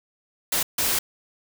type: noise bursts at uneven times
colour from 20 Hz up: white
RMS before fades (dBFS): -23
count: 2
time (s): 0.52-0.63 / 0.78-0.99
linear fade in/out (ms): 5
effects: none